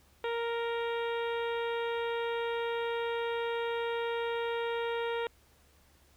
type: harmonic tone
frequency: 466.2 Hz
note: A#4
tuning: in tune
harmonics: 1 / 2 / 3 / 4 / 5 / 6 / 7 / 8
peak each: -32 / -38 / -42 / -44 / -46 / -48 / -49 / -50 dBFS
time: 0.24-5.27 s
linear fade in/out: 2 ms
effects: added 72 Hz sine -65 dBFS peak until 6.16 s + pink hiss -65 dBFS RMS until 6.16 s